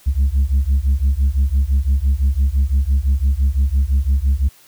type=beating tone pair; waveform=sine; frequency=65.41 / 71.31 Hz; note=C2 / C#2; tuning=0 / +50 cents; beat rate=5.9 Hz; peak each=-14 dBFS; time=0.06-4.49 s; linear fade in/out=20 ms; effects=tanh soft clip ceiling -10 dBFS + white hiss -49 dBFS RMS until 4.67 s